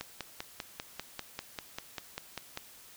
click train, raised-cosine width 0.2 ms, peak -19 dBFS, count 14, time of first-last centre 0.01-2.574 s, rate 5.07 Hz, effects white hiss -54 dBFS RMS until 2.96 s

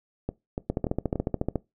two click trains, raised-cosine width 2 ms, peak -15 / -12 dBFS, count 4 / 13, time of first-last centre 0.29-1.157 / 0.7-1.557 s, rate 3.46 / 14 Hz, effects noise-tail reverb RT60 0.2 s tail -21 dB re dry

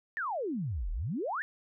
sine exponential two-way sweep, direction down then up, 1864 to 35.94 to 1864 Hz, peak -31 dBFS, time 0.17-1.42 s, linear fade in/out 0 ms, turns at 0.91 s, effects none

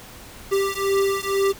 square beating tone pair, 392 / 394.1 Hz, G4 / G4, 0 / +9 cents, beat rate 2.1 Hz, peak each -23 dBFS, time 0.51-1.53 s, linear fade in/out 20 ms, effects pink hiss -42 dBFS RMS until 1.59 s

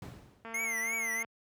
brown noise with exponential decay, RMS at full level -36 dBFS, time 0.02-0.71 s, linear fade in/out 2 ms, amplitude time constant 150 ms
click train, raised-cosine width 0.5 ms, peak -30 dBFS, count 182, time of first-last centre 0.45-1.247 s, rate 227 Hz
square tone with vibrato, 2109 Hz, C7, 13 cents sharp, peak -32 dBFS, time 0.54-1.23 s, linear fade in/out 5 ms, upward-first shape triangle, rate 3 Hz, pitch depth 150 cents each way
effects high-pass 100 Hz 12 dB/octave

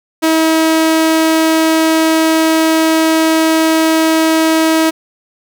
sawtooth tone, 320.8 Hz, E4, 47 cents flat, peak -5 dBFS, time 0.22-4.91 s, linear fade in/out 20 ms, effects none

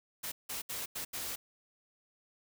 white noise bursts at uneven times, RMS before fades -39 dBFS, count 5, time 0.23-0.32 / 0.49-0.62 / 0.69-0.86 / 0.95-1.05 / 1.13-1.36 s, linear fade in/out 10 ms, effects none

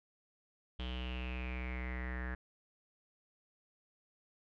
square tone with low-pass filter sweep, 62.6 Hz, B1, 24 cents sharp, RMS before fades -40 dBFS, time 0.79-2.35 s, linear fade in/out 5 ms, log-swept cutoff 3200 to 1700 Hz, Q 8.7, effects none

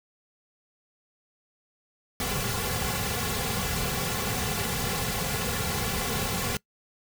pink noise with comb filter, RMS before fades -29 dBFS, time 2.2-6.57 s, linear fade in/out 2 ms, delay 3.2 ms, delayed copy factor -0.95, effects noise-tail reverb RT60 0.1 s tail -23 dB re dry

